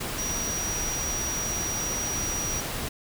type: tone in noise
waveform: sine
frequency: 5770 Hz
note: F#8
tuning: 44 cents flat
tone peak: -29 dBFS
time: 0.18-2.61 s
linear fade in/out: 10 ms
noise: pink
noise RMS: -32 dBFS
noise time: 0-2.89 s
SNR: 0 dB
effects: none